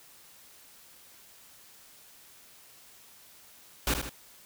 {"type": "noise with echo", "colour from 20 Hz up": "pink", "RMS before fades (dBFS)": -27, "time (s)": [3.87, 3.94], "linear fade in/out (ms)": 2, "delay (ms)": 77, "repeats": 2, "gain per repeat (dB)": -6, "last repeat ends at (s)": 4.094, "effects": ["white hiss -55 dBFS RMS until 4.45 s"]}